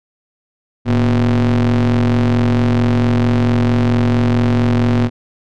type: ring-modulated tone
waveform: square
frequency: 65.41 Hz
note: C2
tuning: in tune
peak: -9 dBFS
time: 0.85-5.1 s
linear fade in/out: 50 ms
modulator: 174 Hz
effects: low-pass 4000 Hz 12 dB/octave